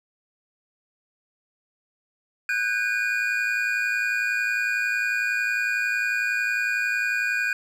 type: tone cluster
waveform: triangle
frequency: 1496 / 1607 / 2449 Hz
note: F#6 / G6 / D#7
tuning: +19 / +43 / -28 cents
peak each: -25 dBFS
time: 2.49-7.53 s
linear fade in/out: 2 ms
effects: none